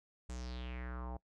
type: tone with low-pass filter sweep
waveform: square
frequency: 61.74 Hz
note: B1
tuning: in tune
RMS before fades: -43 dBFS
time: 0.29-1.17 s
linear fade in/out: 5 ms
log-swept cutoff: 8000 to 760 Hz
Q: 4.2
effects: noise-tail reverb RT60 0.1 s tail -23 dB re dry